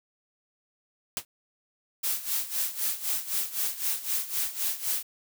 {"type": "noise with exponential decay", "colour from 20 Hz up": "white", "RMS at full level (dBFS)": -26, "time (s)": [1.17, 1.25], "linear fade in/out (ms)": 1, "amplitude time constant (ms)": 17}
{"type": "noise with tremolo", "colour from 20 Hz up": "blue", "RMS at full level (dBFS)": -27, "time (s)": [2.03, 5.03], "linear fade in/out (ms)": 10, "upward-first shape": "sine", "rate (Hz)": 3.9, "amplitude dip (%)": 80}
{"effects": []}